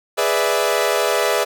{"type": "chord", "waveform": "sawtooth", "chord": "E dominant seventh", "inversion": "first", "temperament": "equal", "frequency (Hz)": [415.3, 493.9, 587.3, 659.3], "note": ["G#4", "B4", "D5", "E5"], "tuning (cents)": [0, 0, 0, 0], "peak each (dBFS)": -18, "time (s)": [0.17, 1.45], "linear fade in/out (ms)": 20, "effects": []}